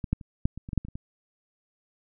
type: clicks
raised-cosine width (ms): 5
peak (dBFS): -19 / -11 / -30 / -10 / -25 / -26 / -19 / -10 / -26 / -29 / -23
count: 11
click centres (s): 0.042 / 0.13 / 0.212 / 0.455 / 0.576 / 0.689 / 0.732 / 0.777 / 0.85 / 0.885 / 0.955
effects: none